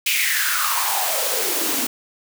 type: noise with high-pass filter sweep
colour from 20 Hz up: white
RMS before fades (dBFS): -21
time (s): 0.06-1.87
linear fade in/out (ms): 5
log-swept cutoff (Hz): 2600 to 240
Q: 6
effects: none